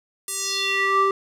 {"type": "tone with band-pass filter sweep", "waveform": "square", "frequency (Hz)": 390.8, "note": "G4", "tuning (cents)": -5, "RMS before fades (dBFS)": -22, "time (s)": [0.28, 1.11], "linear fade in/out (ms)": 2, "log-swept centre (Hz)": [10000, 830], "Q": 2.7, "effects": []}